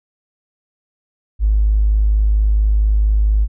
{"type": "tone with tanh clipping", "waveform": "triangle", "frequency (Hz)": 52.2, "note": "G#1", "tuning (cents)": 10, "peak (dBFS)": -10, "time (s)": [1.39, 3.48], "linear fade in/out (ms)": 50, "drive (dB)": 2, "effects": []}